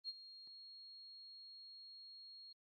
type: tone with ADSR envelope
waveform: sine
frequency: 4275 Hz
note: C8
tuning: 36 cents sharp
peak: -40 dBFS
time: 0.04-2.53 s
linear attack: 47 ms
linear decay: 34 ms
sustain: -14 dB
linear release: 8 ms
effects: Opus 24 kbps